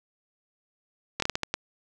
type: slowing click train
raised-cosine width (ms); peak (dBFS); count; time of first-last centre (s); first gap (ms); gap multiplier
0.2; -9; 7; 1.2-1.54; 23; 1.36
effects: none